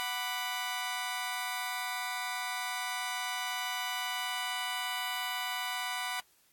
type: chord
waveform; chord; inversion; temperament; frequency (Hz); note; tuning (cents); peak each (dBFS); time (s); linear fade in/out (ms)
15% pulse; B minor; second; just; 740.8 / 987.8 / 1185.3; F#5 / B5 / D6; +2 / 0 / +16; -31 / -30 / -35; 0-6.2; 0
effects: white hiss -67 dBFS RMS until 6.52 s + AAC 64 kbps